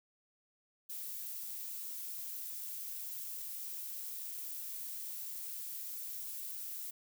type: noise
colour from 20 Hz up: violet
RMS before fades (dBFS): -43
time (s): 0.89-6.91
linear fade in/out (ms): 10
effects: none